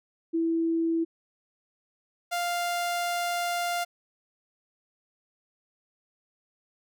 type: tone pair in turn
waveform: sine / sawtooth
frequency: 329.6 / 698.4 Hz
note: E4 / F5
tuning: 0 / 0 cents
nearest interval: octave + minor second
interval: 1300 cents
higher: second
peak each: -23 dBFS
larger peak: neither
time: 0.33-1.05 / 2.31-3.85 s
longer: second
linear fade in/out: 20 ms
effects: none